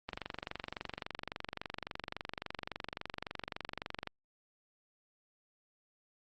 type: click train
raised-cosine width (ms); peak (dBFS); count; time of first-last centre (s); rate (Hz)
0.3; -22; 95; 0.09-4.073; 23.6
effects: Opus 32 kbps